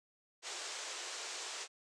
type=band-pass noise; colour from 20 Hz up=white; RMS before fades=-44 dBFS; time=0.42-1.68 s; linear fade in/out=50 ms; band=350 to 7900 Hz; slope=48 dB/octave; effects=none